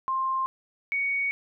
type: tone pair in turn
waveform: sine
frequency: 1055 / 2235 Hz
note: C6 / C#7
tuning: +14 / +14 cents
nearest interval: octave + minor second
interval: 1300 cents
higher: second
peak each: -24 dBFS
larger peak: neither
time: 0.08-0.46 / 0.92-1.31 s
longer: second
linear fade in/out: 0 ms
effects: none